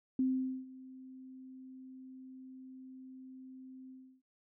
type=tone with ADSR envelope; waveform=sine; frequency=260 Hz; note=C4; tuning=11 cents flat; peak=-27 dBFS; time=0.19-4.22 s; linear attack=3 ms; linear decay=460 ms; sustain=-21 dB; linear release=320 ms; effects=none